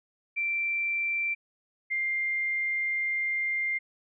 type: tone pair in turn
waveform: sine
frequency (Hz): 2349 / 2100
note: D7 / C7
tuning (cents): 0 / +6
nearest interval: major second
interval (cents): 194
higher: first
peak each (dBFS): -26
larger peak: neither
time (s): 0.36-1.35 / 1.9-3.79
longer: second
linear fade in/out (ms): 20
effects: none